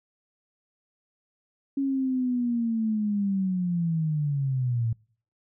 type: linear sweep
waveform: sine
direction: down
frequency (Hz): 277.2 to 111.2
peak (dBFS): -23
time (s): 1.77-4.93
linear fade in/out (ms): 5
effects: noise-tail reverb RT60 0.5 s tail -26 dB re dry